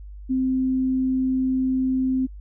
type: tone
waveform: sine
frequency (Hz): 260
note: C4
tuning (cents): -11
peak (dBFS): -19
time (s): 0.29-2.27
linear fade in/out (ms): 20
effects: added 50 Hz sine -36 dBFS peak until 2.4 s